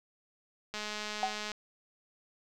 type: click train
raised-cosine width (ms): 0.2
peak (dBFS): -21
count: 165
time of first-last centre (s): 0.74-1.517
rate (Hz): 211
type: tone with exponential decay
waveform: sine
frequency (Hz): 761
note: F#5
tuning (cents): +48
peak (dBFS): -24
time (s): 1.23-1.39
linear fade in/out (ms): 1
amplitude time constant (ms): 34
effects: none